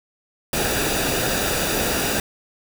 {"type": "noise with comb filter", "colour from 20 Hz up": "pink", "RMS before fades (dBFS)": -22, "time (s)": [0.53, 2.2], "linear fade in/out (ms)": 2, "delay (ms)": 0.94, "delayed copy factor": -0.55, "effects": []}